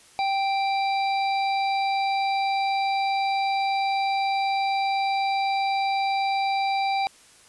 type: harmonic tone with a mistuned harmonic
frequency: 784 Hz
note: G5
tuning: in tune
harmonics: 1 / 3 / 5 / 6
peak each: -22 / -31 / -36 / -38 dBFS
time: 0.19-7.07 s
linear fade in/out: 0 ms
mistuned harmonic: 6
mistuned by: +17 cents
effects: white hiss -53 dBFS RMS until 7.48 s + resampled to 24000 Hz